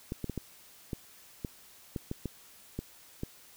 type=clicks; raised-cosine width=3 ms; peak=-21 dBFS; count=11; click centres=0.121 / 0.243 / 0.297 / 0.377 / 0.932 / 1.448 / 1.962 / 2.114 / 2.257 / 2.79 / 3.234 s; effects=white hiss -56 dBFS RMS until 3.56 s